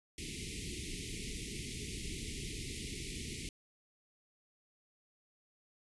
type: band-stop noise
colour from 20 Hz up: pink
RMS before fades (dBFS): -42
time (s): 0.18-3.49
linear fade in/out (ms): 2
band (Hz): 440 to 2000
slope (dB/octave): 96
effects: resampled to 24000 Hz